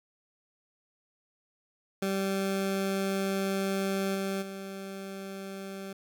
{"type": "tone with level steps", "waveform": "20% pulse", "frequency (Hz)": 194.3, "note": "G3", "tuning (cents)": -15, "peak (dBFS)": [-23, -25, -33], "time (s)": [2.02, 5.93], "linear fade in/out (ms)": 5, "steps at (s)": [4.14, 4.41], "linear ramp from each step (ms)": 20, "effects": []}